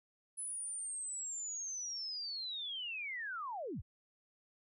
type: linear sweep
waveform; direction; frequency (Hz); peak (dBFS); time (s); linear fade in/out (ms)
sine; down; 10180 to 35.13; -39; 0.37-3.82; 20
effects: none